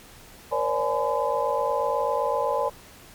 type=tone cluster; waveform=sine; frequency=475 / 534 / 582 / 845 / 1013 Hz; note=A#4 / C5 / D5 / G#5 / B5; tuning=+33 / +35 / -16 / +30 / +44 cents; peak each=-29 / -29 / -27 / -28 / -28 dBFS; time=0.51-2.7 s; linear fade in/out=20 ms; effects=pink hiss -48 dBFS RMS until 3.14 s + MP3 96 kbps